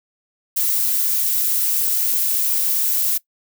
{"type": "noise", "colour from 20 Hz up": "violet", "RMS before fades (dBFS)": -19, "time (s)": [0.56, 3.18], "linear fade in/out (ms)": 10, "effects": ["noise-tail reverb RT60 0.1 s tail -20 dB re dry"]}